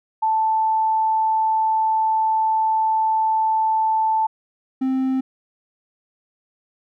sine / triangle tone pair in turn, 880 / 262.5 Hz, A5 / C4, 0 / +6 cents, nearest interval octave + major sixth, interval 2094 cents, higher first, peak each -16 dBFS, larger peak neither, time 0.22-4.27 / 4.81-5.21 s, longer first, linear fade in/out 10 ms, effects none

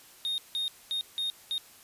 triangle tone bursts at uneven times, 3699 Hz, A#7, 14 cents flat, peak -27 dBFS, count 5, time 0.25-0.38 / 0.55-0.68 / 0.91-1.01 / 1.18-1.3 / 1.51-1.58 s, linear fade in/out 0 ms, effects white hiss -54 dBFS RMS until 1.83 s + resampled to 32000 Hz

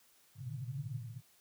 pink band-pass noise, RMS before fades -42 dBFS, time 0.35-1.22 s, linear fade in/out 50 ms, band 110 to 150 Hz, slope 96 dB/octave, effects white hiss -67 dBFS RMS until 1.4 s + high-pass 60 Hz 12 dB/octave

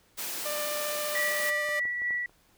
white high-pass noise, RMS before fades -35 dBFS, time 0.17-1.51 s, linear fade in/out 20 ms, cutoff 190 Hz, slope 24 dB/octave
sawtooth tone with vibrato, 595 Hz, D5, 22 cents sharp, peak -28 dBFS, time 0.45-1.8 s, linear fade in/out 10 ms, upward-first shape square, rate 15 Hz, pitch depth 8 cents each way
sine tone with tremolo, 1947 Hz, B6, 25 cents flat, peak -26 dBFS, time 1.15-2.26 s, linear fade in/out 2 ms, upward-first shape sine, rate 3.4 Hz, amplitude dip 35%
clicks, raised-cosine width 1 ms, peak -35 / -33 / -36 / -33 / -43 / -43 dBFS, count 6, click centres 1.69 / 1.854 / 2.019 / 2.107 / 2.144 / 2.295 s
effects pink hiss -64 dBFS RMS until 2.57 s

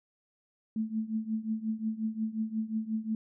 sine tone with tremolo, 219.9 Hz, A3, 1 cent flat, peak -26 dBFS, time 0.76-3.15 s, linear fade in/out 2 ms, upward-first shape triangle, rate 5.6 Hz, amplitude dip 90%, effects none

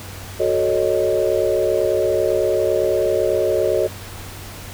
sine chord, D# half-diminished seventh, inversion first, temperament equal, 370 / 440 / 554.4 / 622.3 Hz, F#4 / A4 / C#5 / D#5, 0 / 0 / 0 / 0 cents, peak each -21 dBFS, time 0.39-3.88 s, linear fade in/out 20 ms, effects added 95 Hz sine -36 dBFS peak until 4.73 s + pink hiss -36 dBFS RMS until 4.73 s

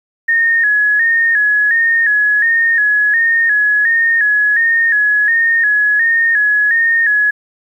sine tone with vibrato, 1760 Hz, A6, in tune, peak -9 dBFS, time 0.28-7.31 s, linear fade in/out 10 ms, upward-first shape square, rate 1.4 Hz, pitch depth 74 cents each way, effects 8-bit

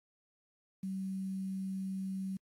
sine tone with quantisation, 190.9 Hz, G3, 46 cents flat, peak -35 dBFS, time 0.83-2.37 s, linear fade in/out 5 ms, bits 10, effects AAC 48 kbps

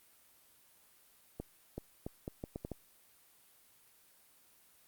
accelerating click train, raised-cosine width 2 ms, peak -26 dBFS, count 8, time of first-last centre 1.4-2.717 s, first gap 380 ms, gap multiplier 0.75, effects white hiss -65 dBFS RMS until 4.87 s + Opus 32 kbps

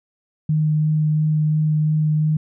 sine tone with vibrato, 153.8 Hz, D#3, 20 cents flat, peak -15 dBFS, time 0.49-2.37 s, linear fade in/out 5 ms, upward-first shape sine, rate 2.9 Hz, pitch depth 9 cents each way, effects none

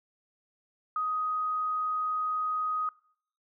sine tone, 1252 Hz, D#6, 10 cents sharp, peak -27 dBFS, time 0.96-2.89 s, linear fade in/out 2 ms, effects noise-tail reverb RT60 0.6 s tail -23 dB re dry

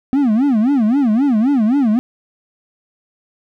triangle tone with vibrato, 246.9 Hz, B3, in tune, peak -9 dBFS, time 0.13-1.99 s, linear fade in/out 0 ms, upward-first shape sine, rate 3.8 Hz, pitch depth 280 cents each way, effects none

